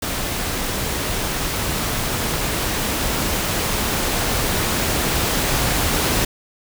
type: noise with level ramp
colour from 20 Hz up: pink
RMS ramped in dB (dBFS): -24 to -19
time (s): 0.02-6.25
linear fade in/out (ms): 5
effects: none

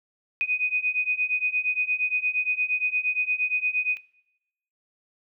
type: beating tone pair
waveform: sine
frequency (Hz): 2489 / 2497.6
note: D#7 / D#7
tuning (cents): 0 / +6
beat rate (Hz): 8.6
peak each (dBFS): -26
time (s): 0.41-3.97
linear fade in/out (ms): 0
effects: noise-tail reverb RT60 0.8 s tail -19 dB re dry

